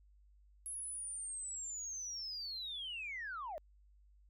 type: linear sweep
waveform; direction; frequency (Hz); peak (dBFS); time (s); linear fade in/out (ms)
sine; down; 10820 to 576; -40; 0.66-3.58; 0
effects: tanh soft clip ceiling -36 dBFS + added 50 Hz sine -62 dBFS peak until 4.29 s